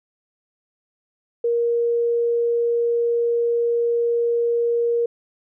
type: tone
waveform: sine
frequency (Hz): 470.5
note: A#4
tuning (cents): +16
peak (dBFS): -17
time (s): 1.44-5.06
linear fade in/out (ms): 5
effects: none